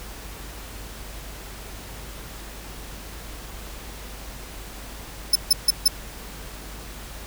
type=tone bursts; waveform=sawtooth; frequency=5274 Hz; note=E8; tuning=in tune; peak=-10 dBFS; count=4; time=5.33-5.88 s; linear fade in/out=5 ms; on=25 ms; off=150 ms; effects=added 50 Hz sine -39 dBFS peak until 7.26 s + pink hiss -40 dBFS RMS until 7.26 s